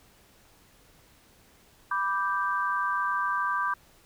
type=chord; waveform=sine; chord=G major; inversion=first; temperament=equal; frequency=987.8 / 1174.7 / 1568 Hz; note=B5 / D6 / G6; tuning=0 / 0 / 0 cents; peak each=-31 / -28 / -30 dBFS; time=1.91-3.74 s; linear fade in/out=5 ms; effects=pink hiss -59 dBFS RMS until 4.05 s